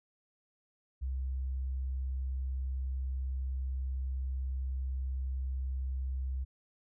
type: tone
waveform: sine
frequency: 65.41 Hz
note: C2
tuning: in tune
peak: -32 dBFS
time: 1.01-6.45 s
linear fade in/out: 20 ms
effects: none